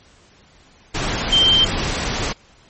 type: tone in noise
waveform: sine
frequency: 3136 Hz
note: G7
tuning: in tune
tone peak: -11 dBFS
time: 1.32-1.65 s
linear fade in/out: 10 ms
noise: pink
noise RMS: -22 dBFS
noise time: 0.94-2.33 s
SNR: +8 dB
effects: pink hiss -51 dBFS RMS until 2.69 s + MP3 32 kbps